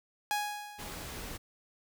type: tone with exponential decay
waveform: sawtooth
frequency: 830.6 Hz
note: G#5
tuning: in tune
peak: -24 dBFS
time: 0.31-1.23 s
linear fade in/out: 0 ms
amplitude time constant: 200 ms
type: noise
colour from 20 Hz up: pink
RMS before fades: -42 dBFS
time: 0.78-1.38 s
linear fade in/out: 20 ms
effects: none